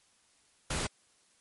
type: noise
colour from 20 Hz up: pink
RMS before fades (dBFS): -33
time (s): 0.7-0.87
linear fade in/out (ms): 5
effects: white hiss -67 dBFS RMS until 1.4 s + MP3 48 kbps